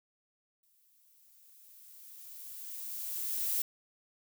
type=noise with exponential growth; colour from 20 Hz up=violet; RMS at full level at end=-31 dBFS; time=0.63-3.62 s; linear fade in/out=2 ms; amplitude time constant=650 ms; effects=none